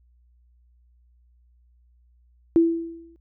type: tone with exponential decay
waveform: sine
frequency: 332.6 Hz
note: E4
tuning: 16 cents sharp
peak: -11 dBFS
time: 2.56-3.16 s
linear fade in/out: 0 ms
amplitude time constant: 130 ms
effects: added 60 Hz sine -56 dBFS peak until 3.2 s